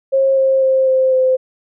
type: tone with pitch steps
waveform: sine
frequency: 538 / 532.7 / 527.5 / 522.4 / 517.3 Hz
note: C5 / C5 / C5 / C5 / C5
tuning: +48 / +31 / +14 / -3 / -20 cents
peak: -10 dBFS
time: 0.12-1.37 s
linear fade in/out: 20 ms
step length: 250 ms
effects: none